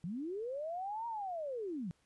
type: linear two-way sweep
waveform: sine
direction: up then down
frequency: 155.56 to 947 to 155.56 Hz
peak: -37 dBFS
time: 0.04-1.91 s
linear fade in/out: 0 ms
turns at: 1.07 s
effects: pink hiss -74 dBFS RMS until 2.05 s + resampled to 24000 Hz